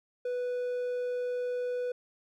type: tone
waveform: triangle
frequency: 493.9 Hz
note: B4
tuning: in tune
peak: -28 dBFS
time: 0.25-1.92 s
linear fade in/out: 5 ms
effects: none